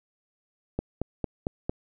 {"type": "click train", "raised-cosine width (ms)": 2, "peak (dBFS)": -14, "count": 5, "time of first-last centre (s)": [0.79, 1.695], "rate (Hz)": 4.42, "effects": []}